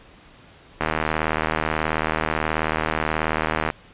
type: click train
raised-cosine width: 0.5 ms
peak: -6 dBFS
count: 228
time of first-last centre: 0.81-3.702 s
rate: 78.5 Hz
effects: pink hiss -49 dBFS RMS until 3.93 s + resampled to 8000 Hz